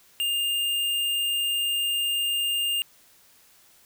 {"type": "tone", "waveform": "square", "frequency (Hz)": 2809, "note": "F7", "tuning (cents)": 9, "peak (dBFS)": -24, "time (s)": [0.2, 2.82], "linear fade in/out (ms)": 0, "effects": ["white hiss -57 dBFS RMS until 3.85 s"]}